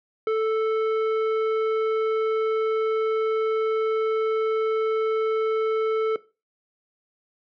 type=tone with hard clipping; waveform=sine; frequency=440 Hz; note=A4; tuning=in tune; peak=-22 dBFS; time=0.27-6.16 s; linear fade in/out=2 ms; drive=15 dB; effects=noise-tail reverb RT60 0.3 s tail -18 dB re dry + low-pass 2000 Hz 12 dB/octave

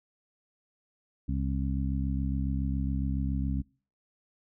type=harmonic tone; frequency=67.2 Hz; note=C2; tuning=47 cents sharp; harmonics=1 / 2 / 3 / 4; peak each=-30 / -33 / -35 / -36 dBFS; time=1.28-3.62 s; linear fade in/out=10 ms; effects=noise-tail reverb RT60 0.4 s tail -24 dB re dry

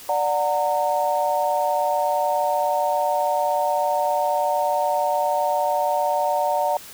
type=chord; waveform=sine; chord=D augmented; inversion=none; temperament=just; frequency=587.3 / 734.2 / 917.7 Hz; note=D5 / F#5 / A#5; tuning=0 / -14 / -27 cents; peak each=-23 dBFS; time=0.09-6.77 s; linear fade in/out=2 ms; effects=white hiss -41 dBFS RMS until 6.93 s

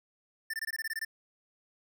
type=tone bursts; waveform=square; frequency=1786 Hz; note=A6; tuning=25 cents sharp; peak=-33 dBFS; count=10; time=0.5-1.049 s; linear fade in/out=5 ms; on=36 ms; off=21 ms; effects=none

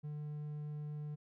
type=tone; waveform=triangle; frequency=149.3 Hz; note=D3; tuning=29 cents sharp; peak=-38 dBFS; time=0.03-1.16 s; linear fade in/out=20 ms; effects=none

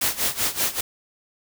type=noise with tremolo; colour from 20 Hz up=white; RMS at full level=-21 dBFS; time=0.01-0.81 s; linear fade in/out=5 ms; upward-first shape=sine; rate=5.2 Hz; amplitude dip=85%; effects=none

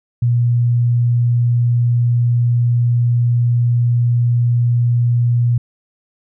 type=tone; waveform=sine; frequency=120 Hz; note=B2; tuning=49 cents flat; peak=-11 dBFS; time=0.22-5.58 s; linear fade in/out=5 ms; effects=none

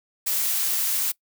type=noise; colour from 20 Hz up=blue; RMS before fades=-24 dBFS; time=0.26-1.12 s; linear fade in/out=10 ms; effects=noise-tail reverb RT60 0.1 s tail -22 dB re dry

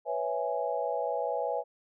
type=chord; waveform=sine; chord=C# minor seventh; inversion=third; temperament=equal; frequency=493.9 / 554.4 / 659.3 / 830.6 Hz; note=B4 / C#5 / E5 / G#5; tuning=0 / 0 / 0 / 0 cents; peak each=-34 dBFS; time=0.05-1.64 s; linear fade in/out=50 ms; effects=none

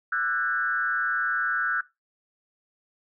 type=tone with frequency modulation; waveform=sine; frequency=1480 Hz; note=F#6; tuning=in tune; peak=-23 dBFS; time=0.12-1.81 s; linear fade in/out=5 ms; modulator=140 Hz; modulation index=1.1; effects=noise-tail reverb RT60 0.2 s tail -18 dB re dry

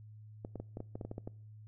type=clicks; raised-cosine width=2 ms; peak=-28 dBFS; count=11; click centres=0.449 / 0.557 / 0.6 / 0.771 / 0.804 / 0.955 / 1.012 / 1.05 / 1.114 / 1.181 / 1.275 s; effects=noise-tail reverb RT60 0.6 s tail -23 dB re dry + added 107 Hz sine -50 dBFS peak until 1.67 s

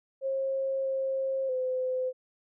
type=tone with pitch steps; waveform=sine; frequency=537 / 534 / 512 Hz; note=C5 / C5 / C5; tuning=+45 / +35 / -38 cents; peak=-27 dBFS; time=0.21-2.13 s; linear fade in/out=50 ms; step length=640 ms; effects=none

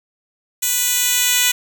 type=tone with high-pass filter sweep; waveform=10% pulse; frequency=493.9 Hz; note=B4; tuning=in tune; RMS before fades=-17 dBFS; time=0.62-1.52 s; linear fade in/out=10 ms; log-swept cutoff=6500 to 3400 Hz; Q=0.73; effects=none

